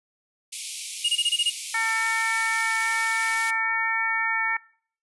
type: high-pass noise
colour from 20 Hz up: white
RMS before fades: -32 dBFS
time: 0.52-3.51 s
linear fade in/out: 10 ms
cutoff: 2200 Hz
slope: 96 dB/octave
type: tone bursts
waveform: square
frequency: 2860 Hz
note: F7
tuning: 41 cents sharp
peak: -20 dBFS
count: 7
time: 1.04-1.502 s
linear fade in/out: 10 ms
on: 48 ms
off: 21 ms
type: harmonic tone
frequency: 449.7 Hz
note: A4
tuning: 38 cents sharp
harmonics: 2 / 3 / 4 / 5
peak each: -30 / -31 / -26 / -27 dBFS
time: 1.74-4.57 s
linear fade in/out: 5 ms
effects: noise-tail reverb RT60 0.5 s tail -21 dB re dry + resampled to 24000 Hz

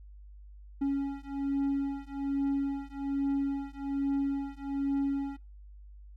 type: beating tone pair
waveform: triangle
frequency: 277 / 278.2 Hz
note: C#4 / C#4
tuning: -1 / +6 cents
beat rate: 1.2 Hz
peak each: -30 dBFS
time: 0.81-5.37 s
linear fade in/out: 10 ms
effects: noise-tail reverb RT60 0.3 s tail -23 dB re dry + added 50 Hz sine -47 dBFS peak until 6.16 s

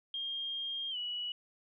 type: tone with pitch glide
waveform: sine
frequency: 3219 to 2935 Hz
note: G7 to F#7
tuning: +45 to -15 cents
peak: -35 dBFS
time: 0.14-1.32 s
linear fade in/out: 2 ms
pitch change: -160 cents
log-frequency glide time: 0.9-0.97 s
effects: none

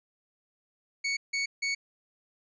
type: tone bursts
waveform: sawtooth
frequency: 2226 Hz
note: C#7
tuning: 7 cents sharp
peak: -24 dBFS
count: 3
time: 1.04-1.75 s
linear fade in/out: 10 ms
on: 130 ms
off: 160 ms
effects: resampled to 16000 Hz

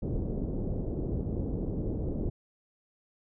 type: low-pass noise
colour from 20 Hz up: pink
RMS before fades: -32 dBFS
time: 0.02-2.3 s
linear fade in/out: 10 ms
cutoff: 470 Hz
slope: 24 dB/octave
effects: none

